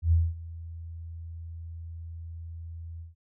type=tone with ADSR envelope; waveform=sine; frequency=83 Hz; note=E2; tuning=12 cents sharp; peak=-17 dBFS; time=0.02-3.15 s; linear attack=100 ms; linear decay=220 ms; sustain=-20 dB; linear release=150 ms; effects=none